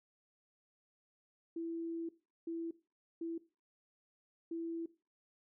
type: tone bursts at uneven times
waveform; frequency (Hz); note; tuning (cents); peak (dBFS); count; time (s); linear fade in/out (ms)
sine; 332.2; E4; +13; -37; 4; 1.56-2.09 / 2.47-2.71 / 3.21-3.38 / 4.51-4.86; 5
effects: noise-tail reverb RT60 0.3 s tail -18 dB re dry